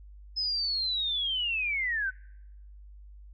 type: linear sweep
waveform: sine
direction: down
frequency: 5140 to 1480 Hz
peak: -27 dBFS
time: 0.36-2.11 s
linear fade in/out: 20 ms
effects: noise-tail reverb RT60 0.9 s tail -26 dB re dry + added 50 Hz sine -46 dBFS peak until 3.33 s